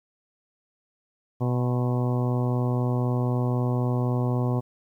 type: harmonic tone with a mistuned harmonic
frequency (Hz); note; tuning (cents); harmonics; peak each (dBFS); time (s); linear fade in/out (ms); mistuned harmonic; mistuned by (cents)
123.9; B2; +6; 1 / 2 / 3 / 4 / 5 / 6 / 7 / 8 / 9; -23 / -29 / -33 / -35 / -37 / -39 / -40 / -41 / -42; 1.4-4.61; 20; 9; -41
effects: 10-bit